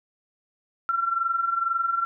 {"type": "tone with amplitude modulation", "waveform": "sine", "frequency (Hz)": 1360, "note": "F6", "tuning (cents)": -46, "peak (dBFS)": -19, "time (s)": [0.89, 2.05], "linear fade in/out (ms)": 0, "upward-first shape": "sine", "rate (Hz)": 22.1, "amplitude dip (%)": 70, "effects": []}